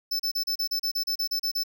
square tone bursts, 5274 Hz, E8, in tune, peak -25 dBFS, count 13, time 0.11-1.636 s, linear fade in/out 10 ms, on 86 ms, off 34 ms, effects none

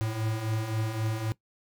square beating tone pair, 107.4 / 111.2 Hz, A2 / A2, -41 / +19 cents, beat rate 3.8 Hz, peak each -36 / -30 dBFS, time 0.01-1.32 s, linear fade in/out 0 ms, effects noise-tail reverb RT60 0.1 s tail -19 dB re dry

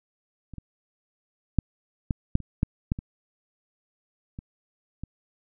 clicks, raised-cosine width 5 ms, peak -28 / -25 / -7 / -12 / -6 / -27 / -9 / -11 / -21 / -24 / -22 dBFS, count 11, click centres 0.537 / 0.583 / 1.587 / 2.108 / 2.354 / 2.403 / 2.631 / 2.919 / 2.989 / 4.389 / 5.036 s, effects none

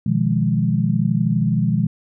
sine chord, F half-diminished seventh, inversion second, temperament equal, 123.47 / 155.56 / 174.61 / 207.7 Hz, Cb3 / Eb3 / F3 / Ab3, 0 / 0 / 0 / 0 cents, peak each -21 dBFS, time 0.06-1.87 s, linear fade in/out 5 ms, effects none

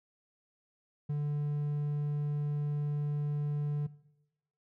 triangle tone, 146.83 Hz, D3, in tune, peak -28 dBFS, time 1.09-3.87 s, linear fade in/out 10 ms, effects noise-tail reverb RT60 0.9 s tail -19 dB re dry

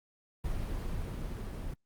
brown noise with level ramp, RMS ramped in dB -34 to -38 dBFS, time 0.44-1.74 s, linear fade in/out 5 ms, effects Opus 24 kbps

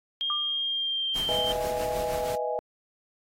sine tone with pitch glide, 3222 to 3134 Hz, G7 to G7, +47 to -1 cents, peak -26 dBFS, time 0.21-1.52 s, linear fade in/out 0 ms, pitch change -48 cents, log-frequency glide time 0.62-1.3 s
sine tone with exponential decay, 1194 Hz, D6, 28 cents sharp, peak -27 dBFS, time 0.3-0.63 s, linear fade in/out 1 ms, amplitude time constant 71 ms
pink noise with tremolo, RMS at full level -36 dBFS, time 1.15-2.36 s, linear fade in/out 10 ms, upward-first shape triangle, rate 6.3 Hz, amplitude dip 55%
sine chord, E major seventh, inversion second, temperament equal, 493.9 / 622.3 / 659.3 / 830.6 Hz, B4 / D#5 / E5 / G#5, 0 / 0 / 0 / 0 cents, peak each -31 / -31 / -37 / -32 dBFS, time 1.29-2.59 s, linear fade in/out 0 ms
effects AAC 48 kbps

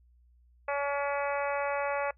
harmonic tone, 283.4 Hz, C#4, 38 cents sharp, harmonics 2 / 3 / 4 / 5 / 6 / 7 / 8 / 9, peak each -31 / -35 / -37 / -39 / -41 / -42 / -43 / -44 dBFS, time 0.68-2.11 s, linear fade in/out 5 ms, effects noise-tail reverb RT60 0.1 s tail -20 dB re dry + added 60 Hz sine -59 dBFS peak until 2.17 s

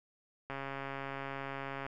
click train, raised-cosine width 0.5 ms, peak -25 dBFS, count 188, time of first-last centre 0.5-1.865 s, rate 137 Hz, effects none

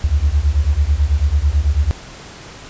sine beating tone pair, 68 / 77.1 Hz, C#2 / D#2, -33 / -15 cents, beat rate 9.1 Hz, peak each -15 dBFS, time 0.04-1.91 s, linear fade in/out 0 ms, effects pink hiss -36 dBFS RMS until 2.69 s + resampled to 16000 Hz

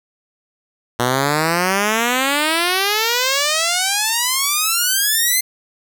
5% pulse exponential sweep, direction up, 119.3 to 2095 Hz, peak -4 dBFS, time 0.99-5.41 s, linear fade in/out 10 ms, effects none

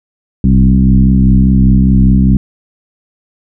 sine tone with frequency modulation, 128.6 Hz, C3, 30 cents flat, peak -4 dBFS, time 0.44-2.37 s, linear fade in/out 2 ms, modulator 65 Hz, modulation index 1.7, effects none

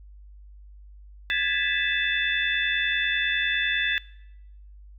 sine tone cluster, 1649 / 1739 / 1978 / 2623 / 3515 Hz, G#6 / A6 / B6 / E7 / A7, -13 / -21 / +2 / -9 / -2 cents, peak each -29 dBFS, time 1.3-3.98 s, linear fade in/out 0 ms, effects noise-tail reverb RT60 0.9 s tail -21 dB re dry + added 50 Hz sine -44 dBFS peak until 4.98 s

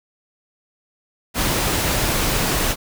pink noise, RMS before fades -20 dBFS, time 1.34-2.76 s, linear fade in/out 50 ms, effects none

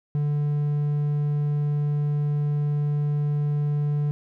triangle tone, 146.83 Hz, D3, in tune, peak -19 dBFS, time 0.15-4.11 s, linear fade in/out 0 ms, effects none

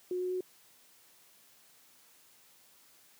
sine tone with pitch steps, 362.4 / 364.9 / 367.5 Hz, F#4 / F#4 / F#4, -36 / -24 / -12 cents, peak -31 dBFS, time 0.11-0.407 s, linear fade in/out 2 ms, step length 99 ms, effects white hiss -62 dBFS RMS until 3.19 s + high-pass 100 Hz 12 dB/octave

